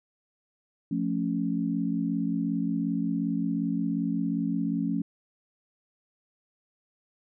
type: chord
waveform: sine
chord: F augmented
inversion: none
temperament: equal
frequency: 174.61 / 220 / 277.2 Hz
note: F3 / A3 / C#4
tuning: 0 / 0 / 0 cents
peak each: -30 / -30 / -29 dBFS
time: 0.91-5.02 s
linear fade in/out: 5 ms
effects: none